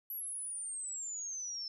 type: exponential sweep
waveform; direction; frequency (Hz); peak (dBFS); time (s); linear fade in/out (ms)
sine; down; 11840 to 5274; -38; 0.1-1.68; 2
effects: none